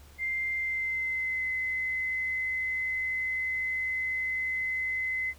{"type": "tone with pitch glide", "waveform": "sine", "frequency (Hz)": [2093, 2043], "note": ["C7", "C7"], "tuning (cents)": [0, -42], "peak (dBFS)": -28, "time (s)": [0.18, 5.34], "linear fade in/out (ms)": 50, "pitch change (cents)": -42, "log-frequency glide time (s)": [0.54, 1.47], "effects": ["added 72 Hz sine -52 dBFS peak until 5.38 s", "pink hiss -57 dBFS RMS until 5.38 s"]}